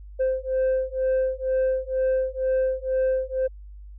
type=beating tone pair; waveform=sine; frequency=520 / 522.1 Hz; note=C5 / C5; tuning=-11 / -4 cents; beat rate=2.1 Hz; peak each=-22 dBFS; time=0.19-3.48 s; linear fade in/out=20 ms; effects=tanh soft clip ceiling -18 dBFS + added 50 Hz sine -39 dBFS peak until 3.98 s

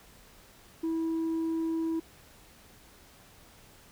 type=tone; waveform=sine; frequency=325.9 Hz; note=E4; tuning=20 cents flat; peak=-25 dBFS; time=0.83-2 s; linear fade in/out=10 ms; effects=tanh soft clip ceiling -27 dBFS + pink hiss -56 dBFS RMS until 3.91 s

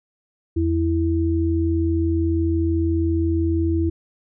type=tone pair together; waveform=sine; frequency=83.74 / 329.6 Hz; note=E2 / E4; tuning=+28 / 0 cents; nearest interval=2 octaves; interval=2372 cents; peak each=-20 dBFS; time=0.56-3.9 s; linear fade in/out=10 ms; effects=none

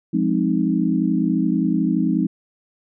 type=chord; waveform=sine; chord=F minor seventh; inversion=none; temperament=equal with one note detuned; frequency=176.24 / 207.7 / 261.6 / 311.1 Hz; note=F3 / Ab3 / C4 / Eb4; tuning=+16 / 0 / 0 / 0 cents; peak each=-22 dBFS; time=0.13-2.27 s; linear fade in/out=10 ms; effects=none

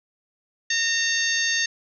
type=harmonic tone with a mistuned harmonic; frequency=910 Hz; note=A#5; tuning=42 cents flat; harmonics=2 / 3 / 4 / 5 / 6 / 7; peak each=-24 / -30 / -29 / -29 / -33 / -27 dBFS; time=0.7-1.66 s; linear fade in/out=5 ms; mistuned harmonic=2; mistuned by=+15 cents; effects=none

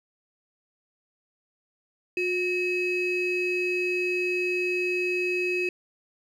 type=ring-modulated tone; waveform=triangle; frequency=1100 Hz; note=C#6; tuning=14 cents flat; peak=-19 dBFS; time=2.17-5.69 s; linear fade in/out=2 ms; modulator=1460 Hz; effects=none

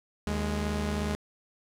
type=tone pair together; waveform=sawtooth; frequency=76.77 / 207.7 Hz; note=D#2 / G#3; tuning=-23 / 0 cents; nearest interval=octave + perfect fourth; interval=1723 cents; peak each=-27 dBFS; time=0.27-1.15 s; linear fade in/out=0 ms; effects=low-pass 10000 Hz 12 dB/octave + 10-bit

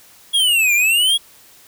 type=exponential two-way sweep; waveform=square; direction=down then up; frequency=3355 to 2349 to 3355 Hz; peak=-13 dBFS; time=0.33-1.18 s; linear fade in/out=20 ms; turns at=0.74 s; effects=white hiss -47 dBFS RMS until 1.67 s

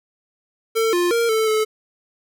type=tone with pitch steps; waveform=square; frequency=449.1 / 351.5 / 465.4 / 440.7 / 433.4 Hz; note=A4 / F4 / A#4 / A4 / A4; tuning=+35 / +11 / -3 / +3 / -26 cents; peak=-17 dBFS; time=0.75-1.65 s; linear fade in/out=20 ms; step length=180 ms; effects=none

